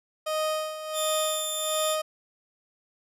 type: tone with tremolo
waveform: 30% pulse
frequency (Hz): 622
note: D#5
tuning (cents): -1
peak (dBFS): -22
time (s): 0.26-2.02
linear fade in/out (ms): 10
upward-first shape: sine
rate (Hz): 1.4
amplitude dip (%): 70
type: tone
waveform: 15% pulse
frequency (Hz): 3563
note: A7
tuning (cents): +21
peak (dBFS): -22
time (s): 0.93-1.97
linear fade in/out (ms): 50
effects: resampled to 32000 Hz